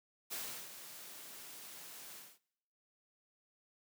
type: noise with ADSR envelope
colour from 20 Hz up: white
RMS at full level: -41 dBFS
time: 0.3-2.39 s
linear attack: 24 ms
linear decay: 360 ms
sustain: -10 dB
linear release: 230 ms
effects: noise-tail reverb RT60 0.9 s tail -25 dB re dry + high-pass 150 Hz 12 dB/octave